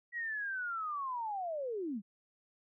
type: linear sweep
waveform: sine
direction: down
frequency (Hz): 1934 to 182.1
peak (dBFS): -35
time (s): 0.12-2.02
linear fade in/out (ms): 50
effects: none